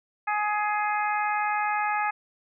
harmonic tone, 419.1 Hz, G#4, 16 cents sharp, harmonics 2 / 3 / 4 / 5 / 6, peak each -26 / -30 / -32 / -34 / -36 dBFS, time 0.27-2.11 s, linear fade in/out 10 ms, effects none

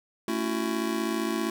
square chord, F# minor seventh, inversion first, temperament just, 222 / 277.5 / 333 / 370 Hz, A3 / C#4 / E4 / F#4, +16 / +2 / +18 / 0 cents, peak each -32 / -36 / -31 / -35 dBFS, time 0.28-1.5 s, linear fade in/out 2 ms, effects none

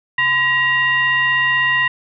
sine tone with frequency modulation, 1904 Hz, A#6, 36 cents sharp, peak -13 dBFS, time 0.18-1.88 s, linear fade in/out 5 ms, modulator 884 Hz, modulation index 0.76, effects none

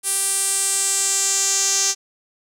sawtooth tone with band-pass filter sweep, 392 Hz, G4, in tune, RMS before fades -20 dBFS, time 0.03-1.95 s, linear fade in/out 50 ms, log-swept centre 9600 to 6300 Hz, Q 4.5, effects none

